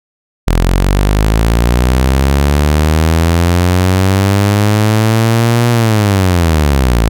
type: linear two-way sweep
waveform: sawtooth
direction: up then down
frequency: 41.2 to 120 to 52.2 Hz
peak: -4 dBFS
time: 0.47-7.09 s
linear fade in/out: 10 ms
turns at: 5.7 s
effects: none